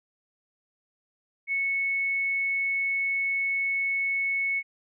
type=tone; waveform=sine; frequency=2206 Hz; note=C#7; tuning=9 cents flat; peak=-24 dBFS; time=1.47-4.63 s; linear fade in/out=50 ms; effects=none